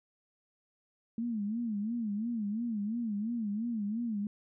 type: tone with vibrato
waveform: sine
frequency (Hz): 220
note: A3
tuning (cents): 0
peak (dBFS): -31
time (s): 1.18-4.27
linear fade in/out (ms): 2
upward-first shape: sine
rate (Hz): 2.9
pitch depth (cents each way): 150
effects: none